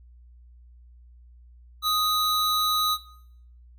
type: tone pair together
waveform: square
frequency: 1244.5 / 3939 Hz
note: D#6 / B7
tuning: 0 / -5 cents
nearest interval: octave + minor sixth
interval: 1995 cents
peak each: -25 dBFS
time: 1.82-2.98 s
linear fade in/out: 50 ms
effects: noise-tail reverb RT60 0.7 s tail -18 dB re dry + added 60 Hz sine -48 dBFS peak until 3.78 s